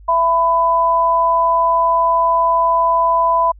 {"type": "tone pair together", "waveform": "sine", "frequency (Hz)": [667.4, 1000], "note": ["E5", "B5"], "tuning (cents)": [21, 21], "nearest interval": "perfect fifth", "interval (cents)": 700, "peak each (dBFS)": [-18, -12], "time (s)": [0.08, 3.52], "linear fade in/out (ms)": 10, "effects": ["added 50 Hz sine -38 dBFS peak until 3.59 s"]}